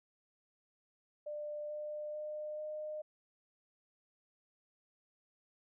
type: tone with pitch steps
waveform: sine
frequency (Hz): 596 / 600.8 / 605.7 / 610.6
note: D5 / D5 / D#5 / D#5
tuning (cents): +25 / +39 / -47 / -33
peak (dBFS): -39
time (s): 1.26-3.02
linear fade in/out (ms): 10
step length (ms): 440
effects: none